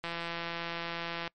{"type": "click train", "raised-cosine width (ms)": 0.3, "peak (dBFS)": -20, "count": 210, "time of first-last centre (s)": [0.04, 1.277], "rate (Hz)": 169, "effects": ["noise-tail reverb RT60 0.1 s tail -24 dB re dry", "MP3 48 kbps"]}